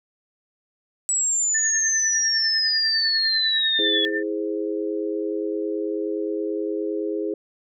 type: exponential sweep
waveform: sine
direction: down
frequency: 7902 to 3357 Hz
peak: -19 dBFS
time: 1.09-4.05 s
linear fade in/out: 0 ms
type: tone with tremolo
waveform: sine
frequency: 1788 Hz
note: A6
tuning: 27 cents sharp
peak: -22 dBFS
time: 1.54-4.23 s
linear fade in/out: 10 ms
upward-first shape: triangle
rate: 10 Hz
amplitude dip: 85%
type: chord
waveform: sine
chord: E augmented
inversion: none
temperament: equal with one note detuned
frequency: 325.8 / 415.3 / 523.3 Hz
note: E4 / G#4 / B#4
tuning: -20 / 0 / 0 cents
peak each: -27 / -26 / -32 dBFS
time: 3.79-7.34 s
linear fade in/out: 2 ms
effects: none